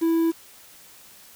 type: tone with quantisation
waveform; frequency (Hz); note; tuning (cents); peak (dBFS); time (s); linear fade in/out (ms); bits
triangle; 329.6; E4; 0; -16; 0.01-0.32; 20; 7
effects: white hiss -49 dBFS RMS until 1.35 s